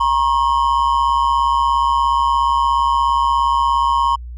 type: ring-modulated tone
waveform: triangle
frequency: 1015 Hz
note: B5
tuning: 47 cents sharp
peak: -8 dBFS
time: 0-4.16 s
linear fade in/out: 10 ms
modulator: 68.5 Hz
effects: added 60 Hz sine -28 dBFS peak until 4.37 s + resampled to 22050 Hz